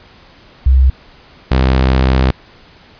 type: tone pair in turn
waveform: sine / sawtooth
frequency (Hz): 65.41 / 65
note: C2 / C2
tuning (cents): 0 / -11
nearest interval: unison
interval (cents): 11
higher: first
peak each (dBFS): -5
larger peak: neither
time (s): 0.66-0.9 / 1.51-2.31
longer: second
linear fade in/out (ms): 5
effects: pink hiss -43 dBFS RMS until 2.99 s + resampled to 11025 Hz